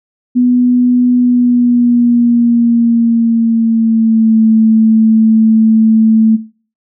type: tone with pitch glide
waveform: sine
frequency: 246.9 to 221.2 Hz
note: B3 to A3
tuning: 0 to +9 cents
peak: -6 dBFS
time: 0.35-6.37 s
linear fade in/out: 20 ms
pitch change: -191 cents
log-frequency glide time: 1.15-4.42 s
effects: noise-tail reverb RT60 0.4 s tail -17 dB re dry